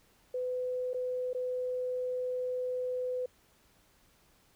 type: tone with dropouts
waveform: sine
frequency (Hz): 503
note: B4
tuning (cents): +32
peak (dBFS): -31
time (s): 0.34-3.26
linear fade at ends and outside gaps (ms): 5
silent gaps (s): 0.934-0.943 / 1.332-1.347
effects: pink hiss -66 dBFS RMS until 4.55 s